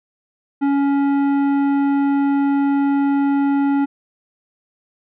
sine tone with tanh clipping, 279.9 Hz, C#4, 17 cents sharp, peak -16 dBFS, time 0.61-3.86 s, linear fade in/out 20 ms, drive 12 dB, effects none

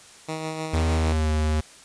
10% pulse tone with tremolo, 158.2 Hz, D#3, 29 cents sharp, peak -19 dBFS, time 0.28-1.13 s, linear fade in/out 10 ms, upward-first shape sine, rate 6.5 Hz, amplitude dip 35%
square tone with pitch glide, 81.1 to 77.13 Hz, E2 to D#2, -28 to -15 cents, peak -21 dBFS, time 0.73-1.61 s, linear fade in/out 10 ms, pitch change -87 cents, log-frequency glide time 0.9-1.31 s
effects white hiss -48 dBFS RMS until 1.84 s + resampled to 22050 Hz

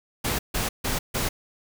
pink noise bursts, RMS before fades -26 dBFS, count 4, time 0.24-1.29 s, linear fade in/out 10 ms, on 150 ms, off 150 ms, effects none

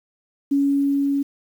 sine tone with level ramp, 280 Hz, C#4, 18 cents sharp, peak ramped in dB -15 to -18 dBFS, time 0.51-1.23 s, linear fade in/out 10 ms, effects 8-bit

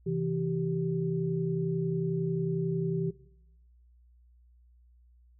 sine tone cluster, 133.9 / 165 / 388.5 Hz, C3 / E3 / G4, +40 / +2 / -16 cents, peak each -35 / -30 / -32 dBFS, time 0.06-3.11 s, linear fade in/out 10 ms, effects noise-tail reverb RT60 0.9 s tail -19 dB re dry + added 60 Hz sine -57 dBFS peak until 5.39 s

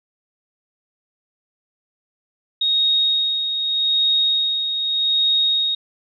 sine tone with tremolo, 3744 Hz, A#7, 7 cents sharp, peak -14 dBFS, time 2.61-5.75 s, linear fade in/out 5 ms, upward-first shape sine, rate 0.83 Hz, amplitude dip 50%, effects none

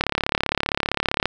click train, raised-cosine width 0.3 ms, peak -3 dBFS, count 45, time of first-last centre 0.01-1.256 s, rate 35.3 Hz, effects none

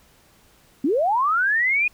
sine linear sweep, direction up, 245 to 2489 Hz, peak -17 dBFS, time 0.84-1.88 s, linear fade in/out 5 ms, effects pink hiss -56 dBFS RMS until 1.93 s

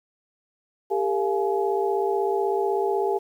sine tone cluster, 397.3 / 453.4 / 693 / 845 Hz, G4 / A#4 / F5 / G#5, +23 / -48 / -14 / +30 cents, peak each -23 / -28 / -31 / -28 dBFS, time 0.9-3.19 s, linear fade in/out 20 ms, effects 9-bit

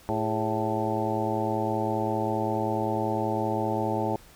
harmonic tone with a mistuned harmonic, 110 Hz, A2, in tune, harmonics 1 / 2 / 3 / 4 / 5 / 6 / 7 / 8, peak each -33 / -33 / -32 / -33 / -34 / -34 / -33 / -32 dBFS, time 0.09-4.16 s, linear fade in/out 0 ms, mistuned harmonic 4, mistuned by -100 cents, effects pink hiss -53 dBFS RMS until 4.35 s

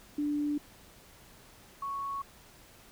sine tone pair in turn, 293.7 / 1108.9 Hz, D4 / C#6, 0 / 0 cents, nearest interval octave + major seventh, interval 2300 cents, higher second, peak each -28 / -33 dBFS, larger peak first, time 0.18-0.58 / 1.82-2.22 s, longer neither, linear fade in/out 5 ms, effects pink hiss -56 dBFS RMS until 2.91 s

